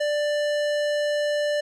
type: tone with low-pass filter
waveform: square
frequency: 590 Hz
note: D5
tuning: 8 cents sharp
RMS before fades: -24 dBFS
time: 0-1.61 s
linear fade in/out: 10 ms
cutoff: 6700 Hz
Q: 0.56
effects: none